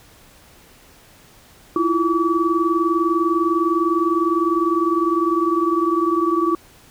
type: tone cluster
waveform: sine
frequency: 326.4 / 346.3 / 1145 Hz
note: E4 / F4 / D6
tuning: -17 / -15 / -44 cents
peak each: -20 dBFS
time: 1.76-6.55 s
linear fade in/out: 2 ms
effects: pink hiss -49 dBFS RMS until 6.9 s